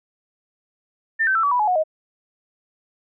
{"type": "tone with pitch steps", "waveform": "sine", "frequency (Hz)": [1795, 1544.7, 1329.3, 1143.9, 984.4, 847.1, 729, 627.3], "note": ["A6", "G6", "E6", "D6", "B5", "G#5", "F#5", "D#5"], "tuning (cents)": [34, -26, 14, -46, -6, 34, -26, 14], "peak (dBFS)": -16, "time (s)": [1.19, 1.838], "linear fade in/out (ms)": 20, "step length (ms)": 81, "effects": []}